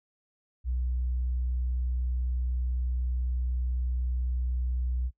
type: tone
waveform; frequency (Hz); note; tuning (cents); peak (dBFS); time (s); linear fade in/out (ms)
sine; 62; B1; +7; -25; 0.64-5.11; 50
effects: noise-tail reverb RT60 0.1 s tail -20 dB re dry + tanh soft clip ceiling -23 dBFS